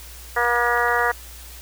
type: harmonic tone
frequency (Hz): 239.6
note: A#3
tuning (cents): +48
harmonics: 2 / 3 / 4 / 5 / 6 / 7 / 8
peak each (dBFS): -25 / -25 / -25 / -25 / -25 / -25 / -25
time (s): 0.36-1.12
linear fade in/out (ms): 10
type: click train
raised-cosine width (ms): 0.3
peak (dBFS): -24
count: 7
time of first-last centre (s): 0.45-1.1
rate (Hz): 9.23
effects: added 60 Hz sine -40 dBFS peak until 1.61 s + white hiss -42 dBFS RMS until 1.61 s